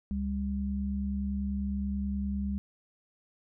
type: tone pair together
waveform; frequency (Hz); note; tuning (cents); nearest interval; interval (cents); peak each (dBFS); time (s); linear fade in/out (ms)
sine; 70.3 / 200; C#2 / G3; +25 / +35; octave + tritone; 1810; -33 / -31; 0.11-2.58; 0
effects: none